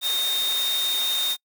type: tone in noise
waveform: sine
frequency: 3681 Hz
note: A#7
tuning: 23 cents flat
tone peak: -22 dBFS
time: 0.01-1.37 s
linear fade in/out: 50 ms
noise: white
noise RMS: -30 dBFS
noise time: 0.01-1.37 s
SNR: +5 dB
effects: noise-tail reverb RT60 0.1 s tail -26 dB re dry + high-pass 400 Hz 12 dB/octave